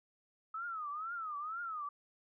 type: tone with vibrato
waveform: sine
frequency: 1277 Hz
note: D#6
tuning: 45 cents sharp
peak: -38 dBFS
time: 0.54-1.89 s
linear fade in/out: 5 ms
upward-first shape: triangle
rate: 2.1 Hz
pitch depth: 200 cents each way
effects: none